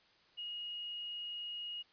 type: tone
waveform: sine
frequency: 2878 Hz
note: F#7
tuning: 49 cents flat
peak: -40 dBFS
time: 0.37-1.83 s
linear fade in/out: 20 ms
effects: white hiss -67 dBFS RMS until 1.92 s + resampled to 11025 Hz